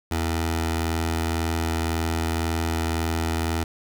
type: tone with notch filter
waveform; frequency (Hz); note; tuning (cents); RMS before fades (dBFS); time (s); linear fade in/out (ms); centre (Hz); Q
15% pulse; 81.9; E2; -11; -25; 0.11-3.64; 5; 180; 1.2
effects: none